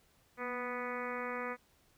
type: harmonic tone with a mistuned harmonic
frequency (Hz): 246.9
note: B3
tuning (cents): 0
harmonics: 1 / 2 / 3 / 4 / 5 / 6 / 7 / 8 / 9 / 10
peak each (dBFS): -45 / -41 / -49 / -45 / -43 / -48 / -48 / -46 / -48 / -54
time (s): 0.37-1.57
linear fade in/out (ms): 50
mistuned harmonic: 1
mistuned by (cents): -40
effects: pink hiss -69 dBFS RMS until 1.97 s